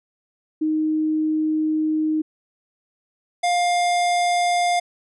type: tone pair in turn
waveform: sine / square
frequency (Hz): 311.1 / 704.9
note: D#4 / F5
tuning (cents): 0 / +16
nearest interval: octave + major second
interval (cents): 1416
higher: second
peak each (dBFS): -18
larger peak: neither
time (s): 0.61-2.22 / 3.43-4.8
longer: first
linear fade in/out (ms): 10
effects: resampled to 24000 Hz